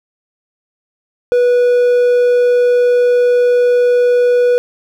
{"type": "tone", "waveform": "triangle", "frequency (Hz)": 489.2, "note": "B4", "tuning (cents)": -16, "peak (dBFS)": -6, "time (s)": [1.32, 4.58], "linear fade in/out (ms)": 0, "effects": ["8-bit"]}